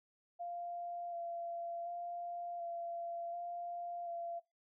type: tone with vibrato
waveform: sine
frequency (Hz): 690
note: F5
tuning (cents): -21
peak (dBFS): -40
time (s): 0.39-4.4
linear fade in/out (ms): 20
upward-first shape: square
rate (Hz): 0.68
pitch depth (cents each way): 14
effects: noise-tail reverb RT60 0.2 s tail -17 dB re dry